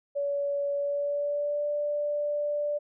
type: tone with pitch glide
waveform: sine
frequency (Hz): 568 to 587.4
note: C#5 to D5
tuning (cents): +42 to 0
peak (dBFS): -26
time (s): 0.15-2.79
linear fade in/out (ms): 20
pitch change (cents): +58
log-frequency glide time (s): 0.74-1.66
effects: none